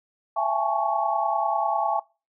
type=tone cluster; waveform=sine; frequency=670 / 800 / 840 / 870 / 1111 Hz; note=E5 / G5 / G#5 / A5 / C#6; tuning=+28 / +35 / +19 / -20 / +4 cents; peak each=-28 dBFS; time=0.36-2 s; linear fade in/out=10 ms; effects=noise-tail reverb RT60 0.3 s tail -22 dB re dry